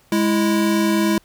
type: tone pair together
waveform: square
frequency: 207.7 / 329.7 Hz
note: G#3 / E4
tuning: 0 / 0 cents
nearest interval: minor sixth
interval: 800 cents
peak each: -19 dBFS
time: 0.12-1.18 s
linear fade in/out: 2 ms
effects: pink hiss -56 dBFS RMS until 1.24 s